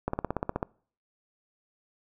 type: slowing click train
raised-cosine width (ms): 1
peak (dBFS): -14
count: 10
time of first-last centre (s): 0.08-0.629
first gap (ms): 54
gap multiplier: 1.03
effects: noise-tail reverb RT60 0.5 s tail -25 dB re dry